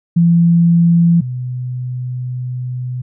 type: tone pair in turn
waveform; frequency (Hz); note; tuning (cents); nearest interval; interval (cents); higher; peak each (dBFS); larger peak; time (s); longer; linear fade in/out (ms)
sine; 169.8 / 125.56; F3 / B2; -48 / +29; perfect fourth; 523; first; -7 / -19; first; 0.16-1.21 / 1.21-3.02; second; 10
effects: none